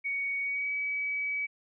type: tone with pitch glide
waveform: sine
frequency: 2237 to 2280 Hz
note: C#7 to C#7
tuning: +15 to +48 cents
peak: -29 dBFS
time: 0.04-1.47 s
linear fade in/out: 20 ms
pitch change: +33 cents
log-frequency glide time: 0.42-0.72 s
effects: none